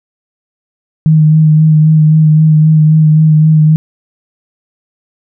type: tone with vibrato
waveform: sine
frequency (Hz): 155.56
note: D#3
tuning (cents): 0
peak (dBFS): -3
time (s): 1.06-3.76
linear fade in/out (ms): 0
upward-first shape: sine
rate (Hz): 3.8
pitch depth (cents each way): 22
effects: none